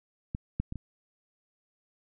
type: clicks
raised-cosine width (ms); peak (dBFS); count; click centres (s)
5; -20 / -16 / -23 / -25; 4; 0.349 / 0.6 / 0.724 / 0.757
effects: none